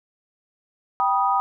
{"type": "chord", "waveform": "sine", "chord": "G augmented", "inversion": "none", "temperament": "equal with one note detuned", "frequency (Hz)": [784, 973.6, 1244.5], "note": ["G5", "B5", "D#6"], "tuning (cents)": [0, -25, 0], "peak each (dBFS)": -22, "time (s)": [1, 1.4], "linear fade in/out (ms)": 0, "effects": []}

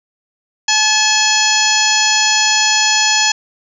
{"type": "harmonic tone with a mistuned harmonic", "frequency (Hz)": 860, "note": "A5", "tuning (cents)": -40, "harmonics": [1, 2, 3, 4, 5, 6, 7, 8], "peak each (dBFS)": [-19, -19, -19, -19, -19, -19, -19, -19], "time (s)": [0.68, 3.32], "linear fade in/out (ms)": 5, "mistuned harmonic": 4, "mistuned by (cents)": -78, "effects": []}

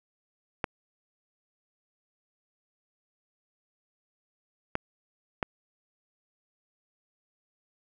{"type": "clicks", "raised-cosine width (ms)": 0.5, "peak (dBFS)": -12, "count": 3, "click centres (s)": [0.642, 4.754, 5.428], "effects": []}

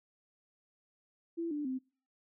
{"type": "tone with pitch steps", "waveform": "sine", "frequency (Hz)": [335, 295, 259.8], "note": ["E4", "D4", "C4"], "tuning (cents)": [28, 8, -12], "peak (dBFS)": -33, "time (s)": [1.37, 1.79], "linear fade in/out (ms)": 20, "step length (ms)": 140, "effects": ["noise-tail reverb RT60 0.4 s tail -25 dB re dry"]}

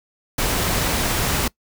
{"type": "noise", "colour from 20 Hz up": "pink", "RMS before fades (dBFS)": -21, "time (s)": [0.38, 1.48], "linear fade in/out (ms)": 5, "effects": ["noise-tail reverb RT60 0.1 s tail -23 dB re dry"]}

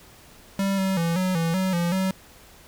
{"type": "tone with pitch steps", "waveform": "square", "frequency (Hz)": [195.7, 191.4, 167.7, 185.4, 165.7, 188.2, 172, 189.3], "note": ["G3", "G3", "E3", "F#3", "E3", "F#3", "F3", "F#3"], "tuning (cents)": [-3, -41, 30, 4, 9, 30, -26, 40], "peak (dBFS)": -22, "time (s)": [0.59, 2.11], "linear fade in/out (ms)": 2, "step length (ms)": 190, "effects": ["pink hiss -50 dBFS RMS until 2.67 s"]}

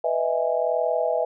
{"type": "chord", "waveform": "sine", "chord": "E major seventh", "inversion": "second", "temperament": "just", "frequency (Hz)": [494.4, 618.1, 659.3, 824.1], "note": ["B4", "D#5", "E5", "G#5"], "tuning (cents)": [2, -12, 0, -14], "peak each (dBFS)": [-26, -26, -24, -30], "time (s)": [0.04, 1.25], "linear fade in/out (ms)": 5, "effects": []}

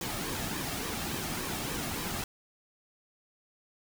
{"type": "noise with flanger", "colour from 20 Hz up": "pink", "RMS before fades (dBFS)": -35, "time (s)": [0.01, 2.24], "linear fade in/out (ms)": 2, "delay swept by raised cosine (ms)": [1.4, 2.06], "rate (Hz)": 3.5, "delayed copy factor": -0.5, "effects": []}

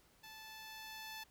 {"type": "tone with level ramp", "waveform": "10% pulse", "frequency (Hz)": 875, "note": "A5", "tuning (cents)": -10, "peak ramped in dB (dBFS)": [-44, -37], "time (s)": [0.23, 1.24], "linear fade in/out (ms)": 10, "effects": ["pink hiss -69 dBFS RMS until 1.3 s"]}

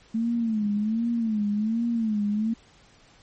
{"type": "tone with vibrato", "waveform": "sine", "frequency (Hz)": 220, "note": "A3", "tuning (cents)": 0, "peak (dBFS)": -22, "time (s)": [0.14, 2.54], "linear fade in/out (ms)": 10, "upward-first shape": "sine", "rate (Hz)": 1.3, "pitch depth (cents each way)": 120, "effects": ["pink hiss -56 dBFS RMS until 3.22 s", "MP3 32 kbps"]}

